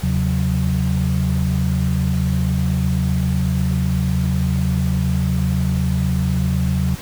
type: tone cluster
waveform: sine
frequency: 78.5 / 134.4 / 182.5 Hz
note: D#2 / C3 / F#3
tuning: +16 / +47 / -24 cents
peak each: -20 dBFS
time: 0.02-6.96 s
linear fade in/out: 20 ms
effects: pink hiss -35 dBFS RMS until 7.01 s